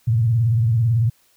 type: tone with vibrato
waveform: sine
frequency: 114.9 Hz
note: A#2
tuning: 25 cents flat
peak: -14 dBFS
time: 0.07-1.1 s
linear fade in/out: 10 ms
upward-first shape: sine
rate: 18 Hz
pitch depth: 130 cents each way
effects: white hiss -59 dBFS RMS until 1.36 s